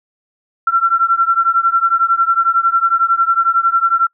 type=beating tone pair; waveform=sine; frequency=1352 / 1363 Hz; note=E6 / F6; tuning=+43 / -43 cents; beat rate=11 Hz; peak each=-13 / -14 dBFS; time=0.67-4.07 s; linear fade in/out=5 ms; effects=noise-tail reverb RT60 0.1 s tail -26 dB re dry